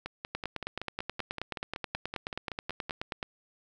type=two click trains; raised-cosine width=0.3 ms; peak=-20 / -17 dBFS; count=16 / 28; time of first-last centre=0.06-2.896 / 0.35-3.228 s; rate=5.29 / 9.38 Hz; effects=none